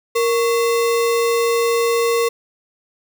sine tone with sample-and-hold, 466.2 Hz, A#4, in tune, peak -14 dBFS, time 0.15-2.29 s, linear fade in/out 10 ms, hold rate 1575 Hz, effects none

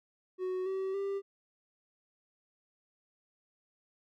triangle tone with pitch steps, 370 / 382.4 / 395.2 Hz, F#4 / G4 / G4, 0 / -43 / +14 cents, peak -30 dBFS, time 0.38-1.22 s, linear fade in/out 50 ms, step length 280 ms, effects none

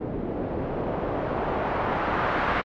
white noise with low-pass filter sweep, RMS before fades -27 dBFS, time 0-2.62 s, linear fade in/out 20 ms, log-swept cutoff 350 to 1500 Hz, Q 1.1, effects low-pass 3000 Hz 12 dB/octave + AAC 64 kbps

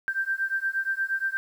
sine beating tone pair, 1568 / 1576.5 Hz, G6 / G6, 0 / +9 cents, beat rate 8.5 Hz, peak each -28 dBFS, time 0.08-1.37 s, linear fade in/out 0 ms, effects 9-bit

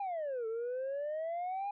sine exponential two-way sweep, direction down then up, 822 to 440 to 822 Hz, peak -32 dBFS, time 0-1.71 s, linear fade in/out 5 ms, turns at 0.47 s, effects tanh soft clip ceiling -33 dBFS

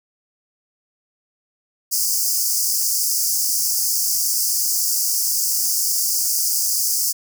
pink high-pass noise, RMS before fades -20 dBFS, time 1.91-7.13 s, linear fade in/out 20 ms, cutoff 4800 Hz, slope 96 dB/octave, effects none

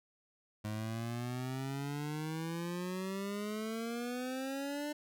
25% pulse exponential sweep, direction up, 105.3 to 299.3 Hz, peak -33 dBFS, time 0.64-4.93 s, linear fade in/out 10 ms, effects none

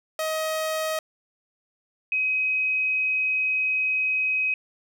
sawtooth / sine tone pair in turn, 631 / 2530 Hz, D#5 / D#7, +24 / +28 cents, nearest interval 2 octaves, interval 2404 cents, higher second, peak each -21 dBFS, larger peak neither, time 0.19-0.99 / 2.12-4.54 s, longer second, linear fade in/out 2 ms, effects none

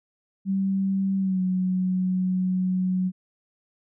sine tone with pitch glide, 193.5 to 184.66 Hz, G3 to F#3, -22 to -3 cents, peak -21 dBFS, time 0.45-3.12 s, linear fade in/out 50 ms, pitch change -81 cents, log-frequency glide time 1.19-1.41 s, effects none

